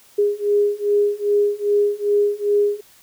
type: beating tone pair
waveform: sine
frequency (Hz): 409.6 / 412.1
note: G#4 / G#4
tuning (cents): -24 / -13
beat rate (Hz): 2.5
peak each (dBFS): -19 / -18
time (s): 0.18-2.81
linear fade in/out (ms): 10
effects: white hiss -51 dBFS RMS until 3.02 s